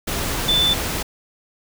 sine tone in noise, 3520 Hz, A7, in tune, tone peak -15 dBFS, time 0.48-0.74 s, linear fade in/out 10 ms, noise pink, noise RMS -24 dBFS, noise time 0.07-1.03 s, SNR +6 dB, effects none

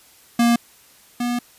square tone pair in turn, 235.8 / 242 Hz, A#3 / B3, +20 / -35 cents, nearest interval unison, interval 45 cents, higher second, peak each -14 / -21 dBFS, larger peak first, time 0.39-0.56 / 1.2-1.39 s, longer second, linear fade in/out 5 ms, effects white hiss -51 dBFS RMS until 1.58 s + resampled to 32000 Hz

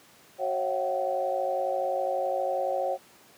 sine tone cluster, 371.9 / 544 / 654 / 709 / 761 Hz, F#4 / C#5 / E5 / F5 / F#5, +9 / -33 / -14 / +26 / +48 cents, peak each -37 / -28 / -36 / -35 / -31 dBFS, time 0.38-2.98 s, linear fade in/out 50 ms, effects pink hiss -55 dBFS RMS until 3.37 s + high-pass 200 Hz 12 dB/octave

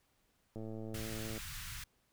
click train, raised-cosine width 2 ms, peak -32 dBFS, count 91, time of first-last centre 0.56-1.378 s, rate 110 Hz
pink band-stop noise, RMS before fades -45 dBFS, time 0.94-1.84 s, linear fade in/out 5 ms, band 140 to 1300 Hz, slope 24 dB/octave
effects pink hiss -75 dBFS RMS until 2.12 s

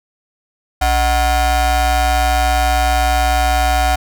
45% pulse ring-modulated tone, 341.8 Hz, F4, 37 cents flat, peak -9 dBFS, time 0.81-3.96 s, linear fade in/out 10 ms, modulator 402 Hz, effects none

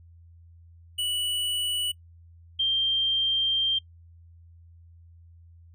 square / sine tone pair in turn, 2950 / 3170 Hz, F#7 / G7, -6 / +19 cents, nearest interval minor second, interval 125 cents, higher second, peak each -26 / -21 dBFS, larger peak second, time 0.98-1.92 / 2.59-3.79 s, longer second, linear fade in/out 10 ms, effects noise-tail reverb RT60 0.1 s tail -24 dB re dry + added 84 Hz sine -49 dBFS peak until 5.74 s

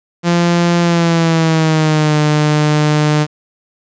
sawtooth tone with pitch glide, 172.3 to 150.86 Hz, F3 to D3, -23 to +47 cents, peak -6 dBFS, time 0.23-3.27 s, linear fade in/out 50 ms, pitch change -230 cents, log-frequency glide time 0.81-2.18 s, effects resampled to 16000 Hz + 7-bit

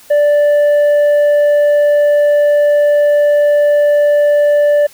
sine tone with tanh clipping, 586 Hz, D5, 4 cents flat, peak -8 dBFS, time 0.1-4.87 s, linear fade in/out 10 ms, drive 4 dB, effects white hiss -42 dBFS RMS until 4.93 s

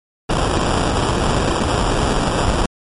pink noise with sample-and-hold, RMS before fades -17 dBFS, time 0.29-2.66 s, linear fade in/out 5 ms, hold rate 2100 Hz, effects MP3 48 kbps

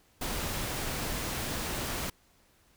pink noise, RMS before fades -34 dBFS, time 0.21-2.1 s, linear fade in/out 5 ms, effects pink hiss -65 dBFS RMS until 2.76 s

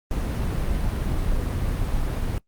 brown noise, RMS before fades -24 dBFS, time 0.11-2.38 s, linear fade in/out 0 ms, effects noise-tail reverb RT60 0.1 s tail -21 dB re dry + Opus 32 kbps

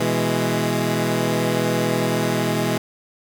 15% pulse chord, E major, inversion second, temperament equal with one note detuned, 123.47 / 164.81 / 208.7 Hz, B2 / E3 / G#3, 0 / 0 / +9 cents, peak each -17 dBFS, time 0-2.78 s, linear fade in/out 5 ms, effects none

